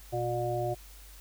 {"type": "harmonic tone", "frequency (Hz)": 120, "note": "B2", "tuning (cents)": -49, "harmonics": [1, 3, 5, 6], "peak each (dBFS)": [-34, -34, -34, -34], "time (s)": [0.12, 0.75], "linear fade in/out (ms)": 20, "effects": ["added 50 Hz sine -49 dBFS peak until 1.2 s", "white hiss -54 dBFS RMS until 1.2 s"]}